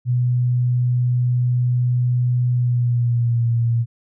sine tone with pitch glide, 123.47 to 117.08 Hz, B2 to A#2, 0 to +8 cents, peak -15 dBFS, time 0.05-3.86 s, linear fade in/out 50 ms, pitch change -92 cents, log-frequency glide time 2.53-3.48 s, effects none

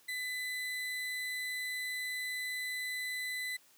35% pulse tone, 2005 Hz, B6, 26 cents sharp, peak -34 dBFS, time 0.08-3.57 s, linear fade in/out 10 ms, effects white hiss -64 dBFS RMS until 3.77 s + high-pass 150 Hz 12 dB/octave

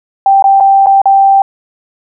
sine tone with dropouts, 784 Hz, G5, in tune, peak -3 dBFS, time 0.26-1.42 s, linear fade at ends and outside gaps 2 ms, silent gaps 0.424-0.441 / 0.601-0.606 / 0.861-0.868 / 1.017-1.056 s, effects none

